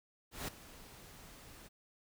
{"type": "noise with ADSR envelope", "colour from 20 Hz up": "pink", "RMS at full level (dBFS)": -39, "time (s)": [0.31, 1.69], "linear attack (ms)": 170, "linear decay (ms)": 9, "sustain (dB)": -16, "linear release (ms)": 23, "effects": []}